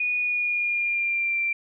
sine tone with pitch glide, 2462 to 2358 Hz, D#7 to D7, -19 to +6 cents, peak -22 dBFS, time 0-1.53 s, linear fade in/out 5 ms, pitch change -75 cents, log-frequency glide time 0.2-1.39 s, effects none

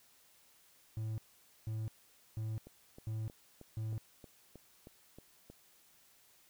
triangle tone bursts, 110 Hz, A2, in tune, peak -34 dBFS, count 5, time 0.97-3.98 s, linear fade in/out 0 ms, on 210 ms, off 490 ms
click train, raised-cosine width 2 ms, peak -38 dBFS, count 10, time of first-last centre 2.67-5.5 s, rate 3.18 Hz
effects white hiss -66 dBFS RMS until 6.49 s

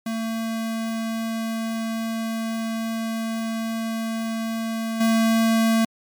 square tone with level steps, 225.3 Hz, A3, 41 cents sharp, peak -25 / -17 dBFS, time 0.06-5.85 s, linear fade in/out 5 ms, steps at 5 s, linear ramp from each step 10 ms, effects MP3 96 kbps

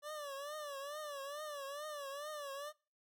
25% pulse tone with vibrato, 579 Hz, D5, 25 cents flat, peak -39 dBFS, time 0.02-2.73 s, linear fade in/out 50 ms, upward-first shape triangle, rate 2.3 Hz, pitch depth 120 cents each way, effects noise-tail reverb RT60 0.4 s tail -25 dB re dry

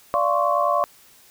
sine tone cluster, 585 / 692 / 1056 / 1126 Hz, D5 / F5 / C6 / C#6, -7 / -16 / +16 / +27 cents, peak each -23 dBFS, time 0.14-0.84 s, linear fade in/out 0 ms, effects white hiss -52 dBFS RMS until 1.3 s

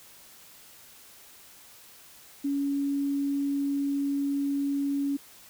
sine tone, 280.8 Hz, C#4, 22 cents sharp, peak -25 dBFS, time 2.44-5.17 s, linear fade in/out 10 ms, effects white hiss -52 dBFS RMS until 5.49 s

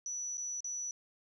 sine tone with dropouts, 5920 Hz, F#8, in tune, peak -36 dBFS, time 0.06-0.91 s, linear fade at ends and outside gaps 1 ms, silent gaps 0.372-0.379 / 0.605-0.644 s, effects 12-bit

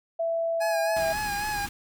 sine tone with pitch glide, 664 to 656 Hz, E5 to E5, +12 to -9 cents, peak -24 dBFS, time 0.19-1.13 s, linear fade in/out 10 ms, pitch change -21 cents, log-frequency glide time 0.68-1 s
25% pulse tone with vibrato, 830 Hz, G#5, 1 cent flat, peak -24 dBFS, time 0.6-1.67 s, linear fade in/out 20 ms, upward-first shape sine, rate 3.7 Hz, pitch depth 42 cents each way
pink band-stop noise, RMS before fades -38 dBFS, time 0.96-1.69 s, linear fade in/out 5 ms, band 420 to 840 Hz, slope 48 dB/octave
effects none

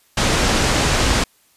pink low-pass noise, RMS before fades -17 dBFS, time 0.17-1.24 s, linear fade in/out 5 ms, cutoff 8200 Hz, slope 24 dB/octave, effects white hiss -57 dBFS RMS until 1.56 s + resampled to 32000 Hz

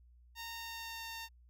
10% pulse tone with pitch glide, 921 to 912.5 Hz, A#5 to A#5, -21 to -37 cents, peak -34 dBFS, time 0.35-1.29 s, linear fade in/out 50 ms, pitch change -16 cents, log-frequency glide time 0.53-1.05 s, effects added 60 Hz sine -59 dBFS peak until 1.49 s

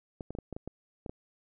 clicks, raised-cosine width 2 ms, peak -25 dBFS, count 9, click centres 0.208 / 0.306 / 0.351 / 0.387 / 0.527 / 0.565 / 0.676 / 1.062 / 1.095 s, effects none

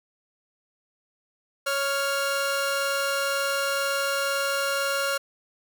sawtooth tone pair together, 554.4 / 1397 Hz, C#5 / F6, 0 / 0 cents, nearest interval octave + major third, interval 1600 cents, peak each -23 dBFS, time 1.66-5.18 s, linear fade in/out 10 ms, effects none

